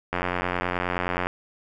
click train, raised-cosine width 0.5 ms, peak -10 dBFS, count 103, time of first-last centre 0.13-1.27 s, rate 89.5 Hz, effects none

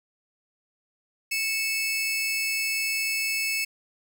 sawtooth tone pair together, 2204 / 2621 Hz, C#7 / E7, -11 / -11 cents, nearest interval minor third, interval 300 cents, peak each -27 / -23 dBFS, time 1.31-3.65 s, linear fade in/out 10 ms, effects none

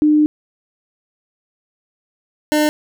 sine / 25% pulse tone pair in turn, 302 / 302 Hz, D4 / D4, +48 / +48 cents, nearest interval unison, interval 0 cents, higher neither, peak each -9 dBFS, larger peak neither, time 0.02-0.26 / 2.52-2.69 s, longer first, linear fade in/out 0 ms, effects none

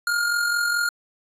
square tone with amplitude modulation, 1416 Hz, F6, 23 cents sharp, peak -19 dBFS, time 0.07-0.89 s, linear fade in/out 2 ms, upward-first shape sine, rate 44.7 Hz, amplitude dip 45%, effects resampled to 32000 Hz

